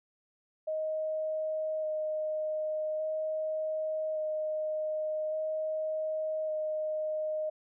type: tone with vibrato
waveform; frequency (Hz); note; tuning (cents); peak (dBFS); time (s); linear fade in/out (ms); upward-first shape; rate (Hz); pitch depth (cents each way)
sine; 622.3; D#5; 0; -30; 0.67-7.5; 10; square; 0.43; 9
effects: none